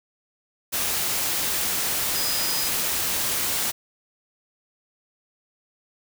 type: tone in noise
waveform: sine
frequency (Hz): 4978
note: D#8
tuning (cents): 0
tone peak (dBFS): -29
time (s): 2.14-2.69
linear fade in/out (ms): 20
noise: white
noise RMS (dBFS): -25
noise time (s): 0.72-3.72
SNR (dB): -7
effects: none